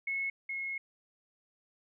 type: tone pair in turn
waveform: sine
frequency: 2187 / 2168 Hz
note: C#7 / C#7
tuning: -24 / -39 cents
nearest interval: unison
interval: 15 cents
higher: first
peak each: -31 / -34 dBFS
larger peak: first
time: 0.07-0.3 / 0.49-0.78 s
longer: second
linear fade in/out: 5 ms
effects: none